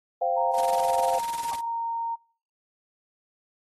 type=chord; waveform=sine; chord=C suspended fourth; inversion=none; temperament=just; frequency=523.3 / 697.7 / 784.9 Hz; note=C5 / F5 / G5; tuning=0 / -2 / +2 cents; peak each=-28 / -25 / -28 dBFS; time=0.21-1.19 s; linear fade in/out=10 ms
type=tone with pitch glide; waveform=sine; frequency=930 to 923.6 Hz; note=A#5 to A#5; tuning=-4 to -16 cents; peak=-27 dBFS; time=0.36-2.16 s; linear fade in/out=20 ms; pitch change=-12 cents; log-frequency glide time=1.49-1.84 s
type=noise with tremolo; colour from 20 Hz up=white; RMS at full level=-36 dBFS; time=0.53-1.61 s; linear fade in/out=50 ms; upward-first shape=square; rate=20 Hz; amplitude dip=80%
effects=noise-tail reverb RT60 0.5 s tail -26 dB re dry + AAC 32 kbps